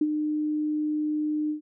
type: tone with ADSR envelope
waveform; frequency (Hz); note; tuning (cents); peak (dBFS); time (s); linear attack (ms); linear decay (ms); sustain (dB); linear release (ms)
sine; 303.2; D#4; -45; -18; 0.01-1.61; 5; 45; -6; 110
effects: none